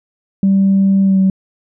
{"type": "tone with pitch glide", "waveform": "sine", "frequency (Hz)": [194.7, 190.8], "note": ["G3", "G3"], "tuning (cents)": [-12, -47], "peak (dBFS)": -7, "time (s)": [0.43, 1.3], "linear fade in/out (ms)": 2, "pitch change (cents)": -35, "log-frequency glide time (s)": [1.03, 1.19], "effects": ["tanh soft clip ceiling -5 dBFS"]}